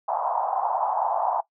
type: band-pass noise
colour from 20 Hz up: white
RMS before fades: -25 dBFS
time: 0.08-1.41 s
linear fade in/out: 10 ms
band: 700 to 950 Hz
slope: 48 dB/octave
effects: noise-tail reverb RT60 0.1 s tail -18 dB re dry